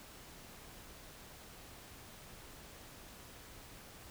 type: silence
effects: pink hiss -54 dBFS RMS until 4.1 s